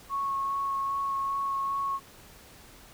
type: tone with vibrato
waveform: sine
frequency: 1100 Hz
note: C#6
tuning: 14 cents flat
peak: -27 dBFS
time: 0.09-2 s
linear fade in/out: 50 ms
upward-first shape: sine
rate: 2.5 Hz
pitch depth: 10 cents each way
effects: pink hiss -52 dBFS RMS until 2.93 s